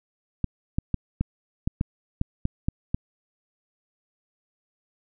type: clicks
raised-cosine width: 5 ms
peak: -11 dBFS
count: 10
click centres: 0.443 / 0.785 / 0.943 / 1.21 / 1.675 / 1.811 / 2.214 / 2.454 / 2.685 / 2.945 s
effects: none